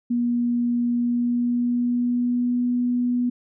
sine tone with pitch glide, 240 to 244.9 Hz, B3 to B3, -49 to -14 cents, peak -19 dBFS, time 0.1-3.3 s, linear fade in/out 10 ms, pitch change +35 cents, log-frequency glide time 0.94-2.64 s, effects none

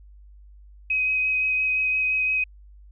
sine tone with vibrato, 2526 Hz, D#7, 26 cents sharp, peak -20 dBFS, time 0.9-2.44 s, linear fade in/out 5 ms, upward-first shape sine, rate 5.8 Hz, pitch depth 11 cents each way, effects added 50 Hz sine -45 dBFS peak until 2.91 s

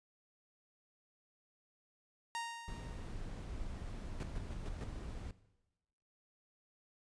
sawtooth tone with exponential decay, 930 Hz, A#5, 4 cents flat, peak -33 dBFS, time 2.35-3.27 s, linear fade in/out 0 ms, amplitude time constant 200 ms
brown noise, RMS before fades -44 dBFS, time 2.68-5.31 s, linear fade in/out 2 ms
brown noise bursts, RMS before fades -42 dBFS, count 5, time 4.2-4.84 s, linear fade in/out 2 ms, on 32 ms, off 120 ms
effects noise-tail reverb RT60 1.0 s tail -17 dB re dry + resampled to 22050 Hz

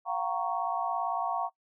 sine chord, Gb major seventh, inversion third, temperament equal with one note detuned, 698.5 / 756.4 / 932.3 / 1108.7 Hz, F5 / Gb5 / Bb5 / Db6, 0 / +38 / 0 / 0 cents, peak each -34 dBFS, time 0.05-1.5 s, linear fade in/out 50 ms, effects noise-tail reverb RT60 0.1 s tail -21 dB re dry

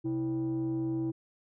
sine tone pair together, 130.44 / 326.5 Hz, C3 / E4, -5 / -17 cents, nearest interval octave + major third, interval 1588 cents, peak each -33 / -28 dBFS, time 0.04-1.12 s, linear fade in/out 20 ms, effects tanh soft clip ceiling -26 dBFS

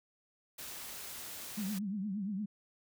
white noise, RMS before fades -45 dBFS, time 0.58-1.79 s, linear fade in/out 10 ms
sine tone with vibrato, 200.5 Hz, G3, 39 cents sharp, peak -34 dBFS, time 1.57-2.46 s, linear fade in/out 10 ms, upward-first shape triangle, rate 8.6 Hz, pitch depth 160 cents each way
effects none

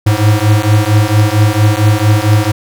square beating tone pair, 103.83 / 108.23 Hz, G#2 / A2, 0 / -28 cents, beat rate 4.4 Hz, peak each -11 dBFS, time 0.06-2.52 s, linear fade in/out 10 ms, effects none

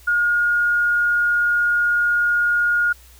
sine tone, 1429 Hz, F6, 39 cents sharp, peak -15 dBFS, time 0.07-2.93 s, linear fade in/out 10 ms, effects added 62 Hz sine -46 dBFS peak until 3.19 s + white hiss -50 dBFS RMS until 3.19 s

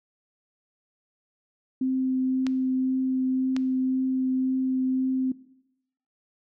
sine tone with vibrato, 260 Hz, C4, 11 cents flat, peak -22 dBFS, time 1.81-5.32 s, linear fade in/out 5 ms, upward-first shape triangle, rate 1.9 Hz, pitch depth 9 cents each way
clicks, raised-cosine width 0.2 ms, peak -16 dBFS, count 2, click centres 2.467 / 3.565 s
effects noise-tail reverb RT60 0.8 s tail -18 dB re dry

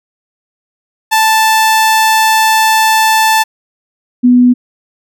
sawtooth / sine tone pair in turn, 880 / 246.9 Hz, A5 / B3, 0 / 0 cents, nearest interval octave + minor seventh, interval 2200 cents, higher first, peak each -3 dBFS, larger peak neither, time 1.11-3.44 / 4.23-4.54 s, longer first, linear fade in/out 20 ms, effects none

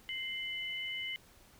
sine tone pair together, 2088 / 2989 Hz, C7 / F#7, -4 / +17 cents, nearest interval tritone, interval 621 cents, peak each -39 / -39 dBFS, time 0.09-1.16 s, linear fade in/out 0 ms, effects pink hiss -61 dBFS RMS until 1.59 s

